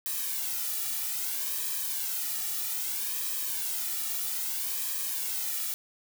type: noise with flanger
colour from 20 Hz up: blue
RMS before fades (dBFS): -32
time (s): 0.06-5.74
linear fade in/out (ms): 0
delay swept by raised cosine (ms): 1.4 to 1.93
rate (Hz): 0.62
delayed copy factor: -0.65
effects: none